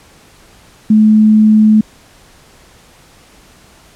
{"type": "tone", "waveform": "sine", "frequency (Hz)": 215.4, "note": "A3", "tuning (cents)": -37, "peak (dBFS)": -4, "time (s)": [0.9, 1.81], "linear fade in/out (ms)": 5, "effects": ["pink hiss -44 dBFS RMS until 3.95 s", "low-pass 11000 Hz 12 dB/octave"]}